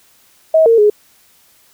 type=tone with pitch steps; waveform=sine; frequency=639 / 458.1 / 418.1 Hz; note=D#5 / A#4 / G#4; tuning=+46 / -30 / +12 cents; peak=-6 dBFS; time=0.54-0.9 s; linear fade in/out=5 ms; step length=120 ms; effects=white hiss -51 dBFS RMS until 1.73 s